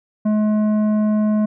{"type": "tone with tanh clipping", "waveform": "triangle", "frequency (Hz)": 212.8, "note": "G#3", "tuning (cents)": 42, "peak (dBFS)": -16, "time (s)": [0.25, 1.46], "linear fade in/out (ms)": 10, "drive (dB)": 14, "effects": []}